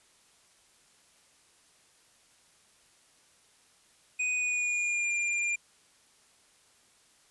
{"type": "tone with pitch glide", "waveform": "square", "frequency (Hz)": [2489, 2397], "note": ["D#7", "D7"], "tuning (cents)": [0, 35], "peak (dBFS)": -28, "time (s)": [4.19, 5.56], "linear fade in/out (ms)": 10, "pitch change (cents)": -65, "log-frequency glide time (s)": [4.33, 5.1], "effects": ["white hiss -63 dBFS RMS until 7.3 s", "resampled to 24000 Hz"]}